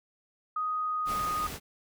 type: tone with pitch glide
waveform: sine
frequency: 1248 to 1239.4 Hz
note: D#6 to D#6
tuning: +5 to -7 cents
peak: -28 dBFS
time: 0.56-1.47 s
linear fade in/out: 5 ms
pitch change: -12 cents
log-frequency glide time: 0.8-1.34 s
type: noise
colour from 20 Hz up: pink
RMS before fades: -39 dBFS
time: 1.05-1.6 s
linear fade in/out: 50 ms
effects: none